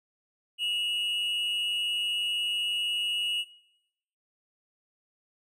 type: tone pair together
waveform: triangle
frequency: 2696 / 2902 Hz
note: E7 / F#7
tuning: +38 / -34 cents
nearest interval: minor second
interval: 128 cents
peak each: -35 / -26 dBFS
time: 0.58-3.45 s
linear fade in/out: 50 ms
effects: noise-tail reverb RT60 0.9 s tail -21 dB re dry